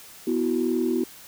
sine chord, B suspended fourth, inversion none, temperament equal, 246.9 / 329.6 / 370 Hz, B3 / E4 / F#4, 0 / 0 / 0 cents, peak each -25 dBFS, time 0.27-1.04 s, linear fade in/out 5 ms, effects tanh soft clip ceiling -13 dBFS + white hiss -46 dBFS RMS until 1.27 s

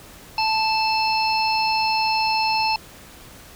harmonic tone with a mistuned harmonic, 880 Hz, A5, in tune, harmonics 1 / 3 / 5 / 6, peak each -20 / -25 / -27 / -28 dBFS, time 0.38-2.76 s, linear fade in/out 2 ms, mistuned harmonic 5, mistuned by -52 cents, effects pink hiss -44 dBFS RMS until 3.55 s

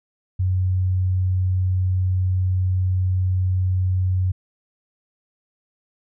sine tone, 92.5 Hz, F#2, in tune, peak -17 dBFS, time 0.39-4.32 s, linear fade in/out 10 ms, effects none

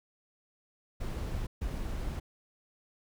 brown noise bursts at uneven times, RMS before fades -35 dBFS, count 2, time 1-1.47 / 1.61-2.2 s, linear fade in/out 10 ms, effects none

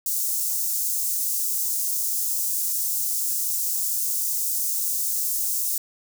white high-pass noise, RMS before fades -25 dBFS, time 0.06-5.78 s, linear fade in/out 2 ms, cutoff 6200 Hz, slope 24 dB/octave, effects none

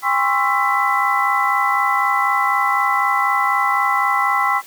sine tone cluster, 806 / 1039 / 1103 / 1331 / 1996 Hz, G5 / C6 / C#6 / E6 / B6, +48 / -12 / -9 / +16 / +18 cents, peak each -21 dBFS, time 0.02-4.62 s, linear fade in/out 50 ms, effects white hiss -42 dBFS RMS until 4.66 s + high-pass 200 Hz 12 dB/octave

